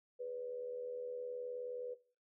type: tone with amplitude modulation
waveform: sine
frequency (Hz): 493.9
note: B4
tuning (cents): 0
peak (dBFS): -37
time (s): 0.19-1.95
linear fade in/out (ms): 20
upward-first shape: sine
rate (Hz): 79.3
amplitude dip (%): 55
effects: noise-tail reverb RT60 0.4 s tail -18 dB re dry